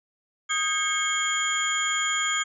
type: tone cluster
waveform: sine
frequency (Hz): 1247 / 1606 / 2184 / 3219 / 6980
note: D#6 / G6 / C#7 / G7 / A8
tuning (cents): +3 / +41 / -26 / +45 / -15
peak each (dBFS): -29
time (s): 0.49-2.44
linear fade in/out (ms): 20
effects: tanh soft clip ceiling -12 dBFS

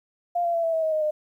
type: tone with pitch steps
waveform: sine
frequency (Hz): 698.5 / 684.9 / 671.6 / 658.5 / 645.7 / 633.2 / 620.9 / 608.8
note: F5 / F5 / E5 / E5 / E5 / D#5 / D#5 / D#5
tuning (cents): 0 / -34 / +32 / -2 / -36 / +30 / -4 / -38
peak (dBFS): -21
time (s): 0.35-1.11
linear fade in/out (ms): 10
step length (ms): 95
effects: 10-bit

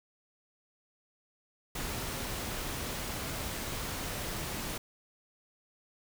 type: noise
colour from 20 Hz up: pink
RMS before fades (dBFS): -37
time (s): 1.75-4.78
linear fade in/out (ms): 5
effects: none

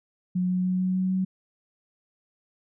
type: tone with pitch steps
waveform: sine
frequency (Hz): 181.6 / 182.76 / 183.92 / 185.09 / 186.27 / 187.46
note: F#3 / F#3 / F#3 / F#3 / F#3 / F#3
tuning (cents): -32 / -21 / -10 / +1 / +12 / +23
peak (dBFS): -22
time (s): 0.35-1.25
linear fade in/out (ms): 10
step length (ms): 150
effects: none

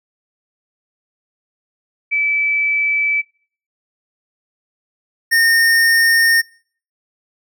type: tone pair in turn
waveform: sine / square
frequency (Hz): 2308 / 1831.9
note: D7 / A#6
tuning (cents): -31 / -31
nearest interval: major third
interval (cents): 400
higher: first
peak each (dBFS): -14 / -11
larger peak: second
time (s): 2.11-3.22 / 5.31-6.42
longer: neither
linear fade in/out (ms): 20
effects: noise-tail reverb RT60 0.5 s tail -24 dB re dry

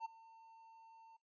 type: tone with ADSR envelope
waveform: triangle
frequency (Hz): 903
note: A5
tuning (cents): +45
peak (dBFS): -36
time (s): 0-1.17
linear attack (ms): 52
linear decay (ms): 14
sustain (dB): -20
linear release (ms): 11
effects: noise-tail reverb RT60 0.3 s tail -25 dB re dry + resampled to 16000 Hz

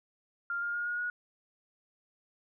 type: tone with pitch steps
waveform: sine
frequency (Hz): 1396.9 / 1410.7 / 1424.6 / 1438.7 / 1452.9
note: F6 / F6 / F6 / F#6 / F#6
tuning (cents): 0 / +17 / +34 / -49 / -32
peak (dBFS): -31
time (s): 0.5-1.1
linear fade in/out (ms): 2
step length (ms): 120
effects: none

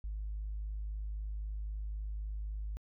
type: tone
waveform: sine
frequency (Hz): 51.91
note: G#1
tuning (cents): 0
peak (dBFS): -35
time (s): 0.04-2.77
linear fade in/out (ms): 0
effects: tanh soft clip ceiling -32 dBFS

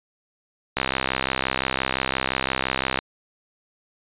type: click train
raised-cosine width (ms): 0.3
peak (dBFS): -5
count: 147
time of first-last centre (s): 0.77-2.989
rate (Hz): 65.8
effects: resampled to 8000 Hz

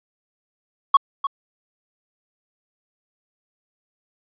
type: tone with echo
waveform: triangle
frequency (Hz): 1108.7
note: C#6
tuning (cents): 0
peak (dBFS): -6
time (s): 0.94-0.97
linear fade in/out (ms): 5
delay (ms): 300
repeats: 1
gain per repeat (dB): -12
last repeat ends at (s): 1.27
effects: resampled to 8000 Hz

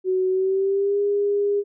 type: tone with pitch glide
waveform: sine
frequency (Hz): 372.8 to 406.5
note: F#4 to G#4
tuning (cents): +13 to -37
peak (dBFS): -18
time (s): 0.04-1.64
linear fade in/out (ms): 50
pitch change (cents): +150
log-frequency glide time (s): 0.29-1
effects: none

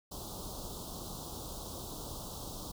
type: band-stop noise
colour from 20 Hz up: pink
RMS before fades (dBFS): -43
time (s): 0.11-2.72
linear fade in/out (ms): 10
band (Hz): 1200 to 3400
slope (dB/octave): 48
effects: none

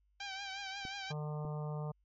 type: tone with vibrato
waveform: 10% pulse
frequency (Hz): 784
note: G5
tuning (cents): 0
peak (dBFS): -32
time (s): 0.2-1.12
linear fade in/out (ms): 5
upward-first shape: triangle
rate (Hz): 5.6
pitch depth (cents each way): 61
type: clicks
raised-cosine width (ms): 3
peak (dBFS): -33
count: 2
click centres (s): 0.852 / 1.45
type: harmonic tone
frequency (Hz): 150.6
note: D3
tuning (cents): +44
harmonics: 1 / 3 / 4 / 5 / 6 / 7 / 8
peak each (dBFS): -37 / -47 / -49 / -51 / -53 / -54 / -55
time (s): 1.1-1.92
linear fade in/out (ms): 10
effects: added 50 Hz sine -70 dBFS peak until 2.04 s + MP3 32 kbps

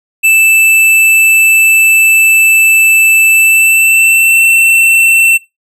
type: tone with pitch glide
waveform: square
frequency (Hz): 2642 to 2688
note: E7 to E7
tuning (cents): +3 to +33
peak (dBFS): -5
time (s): 0.23-5.38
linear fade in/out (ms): 20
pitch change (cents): +30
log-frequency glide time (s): 3.29-4.44
effects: noise-tail reverb RT60 0.2 s tail -19 dB re dry

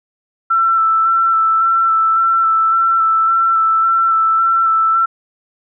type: tone with vibrato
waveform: sine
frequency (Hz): 1334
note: E6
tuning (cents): +20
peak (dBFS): -10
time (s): 0.5-5.06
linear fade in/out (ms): 10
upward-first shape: square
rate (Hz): 1.8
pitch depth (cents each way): 14
effects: none

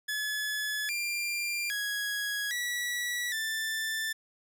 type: tone with pitch steps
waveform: sawtooth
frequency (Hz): 1710 / 2384 / 1663 / 1942 / 1770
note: A6 / D7 / G#6 / B6 / A6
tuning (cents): -50 / +25 / +2 / -30 / +10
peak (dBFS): -27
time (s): 0.08-4.13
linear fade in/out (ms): 10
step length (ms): 810
effects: none

